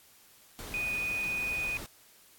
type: tone in noise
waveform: sine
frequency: 2480 Hz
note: D#7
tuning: 6 cents flat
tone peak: -30 dBFS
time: 0.74-1.77 s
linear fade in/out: 0 ms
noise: pink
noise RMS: -43 dBFS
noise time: 0.59-1.86 s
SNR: +10 dB
effects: white hiss -59 dBFS RMS until 2.38 s + AAC 64 kbps